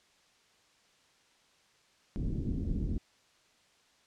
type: low-pass noise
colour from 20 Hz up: pink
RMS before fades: -33 dBFS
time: 2.16-2.98 s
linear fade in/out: 0 ms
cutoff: 300 Hz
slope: 24 dB/octave
effects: white hiss -66 dBFS RMS until 4.06 s + low-pass 6000 Hz 12 dB/octave

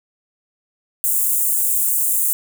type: high-pass noise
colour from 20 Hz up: white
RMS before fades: -18 dBFS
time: 1.04-2.33 s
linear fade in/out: 0 ms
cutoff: 7500 Hz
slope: 48 dB/octave
effects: none

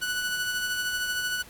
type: tone with tremolo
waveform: sawtooth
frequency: 1480 Hz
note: F#6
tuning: in tune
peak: -22 dBFS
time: 0.01-1.43 s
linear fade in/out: 20 ms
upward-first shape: sine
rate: 13 Hz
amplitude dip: 35%
effects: pink hiss -49 dBFS RMS until 1.49 s + Opus 48 kbps

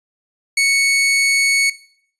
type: tone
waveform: sawtooth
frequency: 2217 Hz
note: C#7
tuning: in tune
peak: -9 dBFS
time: 0.57-1.7 s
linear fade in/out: 5 ms
effects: noise-tail reverb RT60 0.6 s tail -19 dB re dry + resampled to 24000 Hz

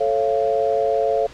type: chord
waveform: sine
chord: A augmented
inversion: none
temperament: just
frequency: 440 / 550 / 687.5 Hz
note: A4 / C#5 / E#5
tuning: 0 / -14 / -27 cents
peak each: -21 dBFS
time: 0-1.27 s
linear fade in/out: 10 ms
effects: pink hiss -42 dBFS RMS until 1.33 s + low-pass 5000 Hz 12 dB/octave

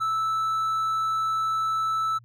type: tone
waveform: triangle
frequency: 1314 Hz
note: E6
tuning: 6 cents flat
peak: -21 dBFS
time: 0-2.19 s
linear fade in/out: 20 ms
effects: added 118 Hz sine -50 dBFS peak until 2.24 s

